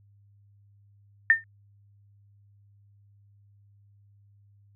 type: tone with exponential decay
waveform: sine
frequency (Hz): 1810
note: A6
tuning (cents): +48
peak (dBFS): -11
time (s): 1.3-1.44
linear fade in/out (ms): 1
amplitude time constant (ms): 29
effects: added 101 Hz sine -56 dBFS peak until 4.75 s